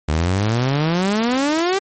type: exponential sweep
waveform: sawtooth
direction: up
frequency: 73.42 to 398.9 Hz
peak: -12 dBFS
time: 0.08-1.79 s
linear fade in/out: 10 ms
effects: MP3 32 kbps